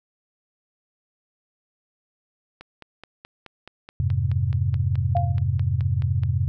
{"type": "click train", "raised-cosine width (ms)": 0.3, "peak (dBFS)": -24, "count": 18, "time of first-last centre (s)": [2.61, 6.235], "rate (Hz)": 4.69}
{"type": "chord", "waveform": "sine", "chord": "F minor", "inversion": "none", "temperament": "equal with one note detuned", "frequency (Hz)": [87.31, 103.41, 130.81], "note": ["F2", "Ab2", "C3"], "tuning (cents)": [0, -7, 0], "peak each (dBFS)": -24, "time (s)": [4, 6.48], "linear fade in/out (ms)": 0}
{"type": "tone with exponential decay", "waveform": "sine", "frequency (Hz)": 698, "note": "F5", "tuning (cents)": -1, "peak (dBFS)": -18, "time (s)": [5.15, 5.43], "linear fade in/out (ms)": 5, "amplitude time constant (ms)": 59}
{"effects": []}